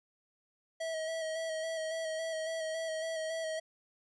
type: tone with vibrato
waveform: square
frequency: 643 Hz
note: E5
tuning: 43 cents flat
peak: -35 dBFS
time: 0.8-3.6 s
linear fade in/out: 10 ms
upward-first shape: square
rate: 3.6 Hz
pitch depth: 23 cents each way
effects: resampled to 22050 Hz